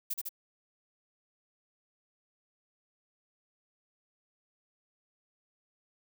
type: noise with echo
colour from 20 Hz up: violet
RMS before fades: -33 dBFS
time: 0.1-0.14 s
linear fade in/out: 10 ms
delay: 76 ms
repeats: 2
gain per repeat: -2 dB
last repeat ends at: 0.292 s
effects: none